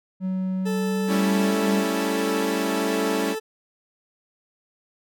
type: tone with pitch glide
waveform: triangle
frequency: 187.2 to 199.48 Hz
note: F#3 to G3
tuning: +20 to +30 cents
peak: -21 dBFS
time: 0.2-1.86 s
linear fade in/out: 50 ms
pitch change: +110 cents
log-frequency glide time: 0.57-1.59 s
type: tone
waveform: 40% pulse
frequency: 438.6 Hz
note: A4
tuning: 6 cents flat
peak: -26 dBFS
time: 0.65-3.4 s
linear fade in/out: 20 ms
type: chord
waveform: sawtooth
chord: A dominant seventh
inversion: third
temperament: equal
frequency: 196 / 220 / 277.2 / 329.6 Hz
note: G3 / A3 / C#4 / E4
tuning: 0 / 0 / 0 / 0 cents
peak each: -25 / -28 / -23 / -25 dBFS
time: 1.07-3.36 s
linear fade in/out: 50 ms
effects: none